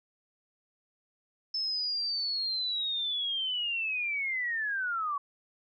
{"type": "linear sweep", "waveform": "sine", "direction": "down", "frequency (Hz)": [5270, 1108.7], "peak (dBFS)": -29, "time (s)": [1.54, 5.18], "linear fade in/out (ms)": 5, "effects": []}